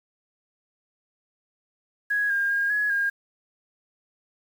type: tone with pitch steps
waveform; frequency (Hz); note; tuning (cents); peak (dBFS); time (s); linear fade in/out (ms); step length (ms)
sine; 1663 / 1611 / 1621 / 1682 / 1618; G#6 / G6 / G#6 / G#6 / G#6; +2 / +47 / -42 / +22 / -46; -21; 2.1-3.1; 10; 200
effects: 8-bit